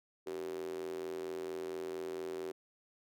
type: tone with high-pass filter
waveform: square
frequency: 42.19 Hz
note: E1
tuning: 41 cents sharp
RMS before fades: -41 dBFS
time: 0.26-2.52 s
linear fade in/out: 10 ms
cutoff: 380 Hz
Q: 6.6
effects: none